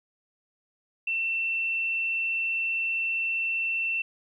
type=tone with frequency modulation; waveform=sine; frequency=2690 Hz; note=E7; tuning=34 cents sharp; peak=-25 dBFS; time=1.07-4.02 s; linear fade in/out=5 ms; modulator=55.2 Hz; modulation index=0.35; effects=11-bit